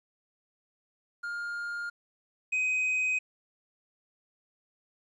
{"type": "tone pair in turn", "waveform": "triangle", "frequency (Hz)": [1411, 2514], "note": ["F6", "D#7"], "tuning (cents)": [17, 17], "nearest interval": "minor seventh", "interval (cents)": 1000, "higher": "second", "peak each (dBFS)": [-31, -24], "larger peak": "second", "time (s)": [[1.23, 1.9], [2.52, 3.19]], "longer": "neither", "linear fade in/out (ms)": 10, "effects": ["resampled to 24000 Hz", "11-bit"]}